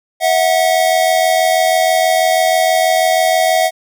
square tone pair together, 648.8 / 735 Hz, E5 / F#5, -28 / -12 cents, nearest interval major second, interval 216 cents, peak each -14 dBFS, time 0.2-3.71 s, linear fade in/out 50 ms, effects none

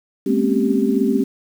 sine tone cluster, 207.1 / 229.5 / 256.1 / 271.7 / 390.6 Hz, G#3 / A#3 / C4 / C#4 / G4, -5 / -27 / -37 / -35 / -6 cents, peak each -21 dBFS, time 0.26-1.24 s, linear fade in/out 10 ms, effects 7-bit

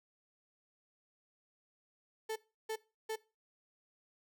35% pulse tone bursts, 440 Hz, A4, in tune, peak -34 dBFS, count 3, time 2.29-3.16 s, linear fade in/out 10 ms, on 70 ms, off 330 ms, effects noise-tail reverb RT60 0.3 s tail -20 dB re dry

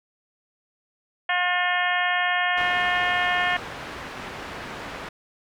harmonic tone, 357.8 Hz, F4, 42 cents sharp, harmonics 2 / 3 / 4 / 5 / 6 / 7 / 8 / 9, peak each -26 / -30 / -31 / -24 / -30 / -34 / -33 / -35 dBFS, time 1.29-3.57 s, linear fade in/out 5 ms
white low-pass noise, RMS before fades -36 dBFS, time 2.57-5.09 s, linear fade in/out 5 ms, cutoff 1800 Hz, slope 12 dB/octave
effects none

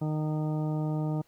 harmonic tone, 153.8 Hz, D#3, 20 cents flat, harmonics 1 / 2 / 3 / 4 / 5 / 6 / 8, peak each -28 / -34 / -42 / -41 / -44 / -46 / -51 dBFS, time 0.01-1.22 s, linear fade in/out 10 ms, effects pink hiss -66 dBFS RMS until 1.27 s

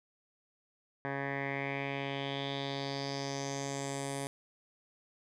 10% pulse tone with low-pass filter sweep, 138.59 Hz, C#3, in tune, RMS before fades -37 dBFS, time 1.05-4.27 s, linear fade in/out 0 ms, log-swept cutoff 1600 to 9600 Hz, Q 4.2, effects none

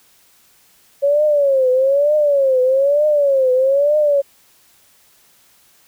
sine tone with vibrato, 554.4 Hz, C#5, in tune, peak -11 dBFS, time 1.02-4.22 s, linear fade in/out 20 ms, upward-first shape triangle, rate 1.1 Hz, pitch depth 170 cents each way, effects white hiss -53 dBFS RMS until 5.87 s

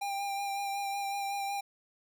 square tone with vibrato, 797 Hz, G5, 28 cents sharp, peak -33 dBFS, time 0.01-1.61 s, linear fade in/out 10 ms, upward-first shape sine, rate 5.4 Hz, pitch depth 19 cents each way, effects none

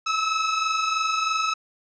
sawtooth tone pair together, 1276.9 / 1300 Hz, D#6 / E6, +44 / -24 cents, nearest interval unison, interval 32 cents, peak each -25 / -19 dBFS, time 0.06-1.54 s, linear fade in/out 10 ms, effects resampled to 16000 Hz + 9-bit

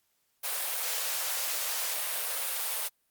white high-pass noise, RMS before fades -32 dBFS, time 0.43-2.89 s, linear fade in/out 20 ms, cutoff 460 Hz, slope 96 dB/octave, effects white hiss -74 dBFS RMS until 3.1 s + Opus 48 kbps

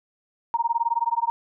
sine tone with tremolo, 932.3 Hz, A#5, in tune, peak -17 dBFS, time 0.54-1.3 s, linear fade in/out 0 ms, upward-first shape sine, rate 19 Hz, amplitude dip 100%, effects none

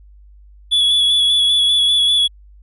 triangle tone with vibrato, 3404 Hz, G#7, 42 cents sharp, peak -10 dBFS, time 0.71-2.28 s, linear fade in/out 20 ms, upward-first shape square, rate 5.1 Hz, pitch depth 20 cents each way, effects added 50 Hz sine -41 dBFS peak until 2.62 s + resampled to 32000 Hz

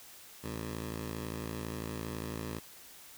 15% pulse ring-modulated tone, 110 Hz, A2, in tune, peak -28 dBFS, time 0.43-2.6 s, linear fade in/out 20 ms, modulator 28.9 Hz, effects white hiss -53 dBFS RMS until 3.17 s

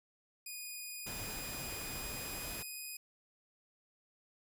5% pulse tone with pitch glide, 2469 to 2493 Hz, D#7 to D#7, -14 to +3 cents, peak -34 dBFS, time 0.46-2.97 s, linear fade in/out 5 ms, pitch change +17 cents, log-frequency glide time 1.86-2.66 s
pink noise, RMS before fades -45 dBFS, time 1.06-2.63 s, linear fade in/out 10 ms
effects none

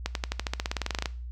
accelerating click train, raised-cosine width 0.2 ms, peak -11 dBFS, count 18, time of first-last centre 0.06-1.058 s, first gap 92 ms, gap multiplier 0.94, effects noise-tail reverb RT60 0.4 s tail -19 dB re dry + added 60 Hz sine -35 dBFS peak until 1.31 s

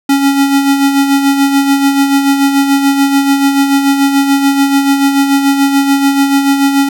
square tone with tremolo, 277.2 Hz, C#4, in tune, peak -6 dBFS, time 0.09-6.89 s, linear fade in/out 5 ms, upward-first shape sine, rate 6.9 Hz, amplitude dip 50%, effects none

